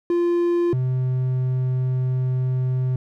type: tone pair in turn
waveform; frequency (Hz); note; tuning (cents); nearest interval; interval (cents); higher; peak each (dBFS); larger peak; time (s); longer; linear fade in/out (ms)
triangle; 346.4 / 128.34; F4 / C3; -14 / -33; octave + perfect fourth; 1719; first; -15 / -17; first; 0.1-0.73 / 0.73-2.96; second; 2
effects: none